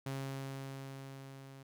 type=tone with level ramp; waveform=sawtooth; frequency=135.6 Hz; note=C#3; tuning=38 cents flat; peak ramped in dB=-33 to -47 dBFS; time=0.06-1.63 s; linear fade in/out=5 ms; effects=none